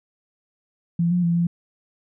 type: tone with pitch steps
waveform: sine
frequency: 170.1 / 177.4 / 170.1 / 171.4 Hz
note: F3 / F3 / F3 / F3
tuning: -45 / +27 / -45 / -32 cents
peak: -17 dBFS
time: 0.99-1.47 s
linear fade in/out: 5 ms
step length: 120 ms
effects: none